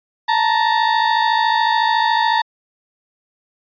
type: tone pair together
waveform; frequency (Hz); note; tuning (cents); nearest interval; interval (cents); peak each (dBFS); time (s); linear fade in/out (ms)
35% pulse; 882 / 935.9; A5 / A#5; +4 / +7; minor second; 103; -15; 0.28-2.42; 10
effects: resampled to 11025 Hz